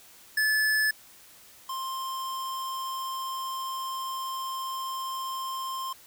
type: tone pair in turn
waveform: square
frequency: 1730 / 1052.5 Hz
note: A6 / C6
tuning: -30 / +10 cents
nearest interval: major sixth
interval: 860 cents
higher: first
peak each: -23 / -32 dBFS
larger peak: first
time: 0.37-0.91 / 1.69-5.93 s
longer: second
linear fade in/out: 5 ms
effects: white hiss -53 dBFS RMS until 6.06 s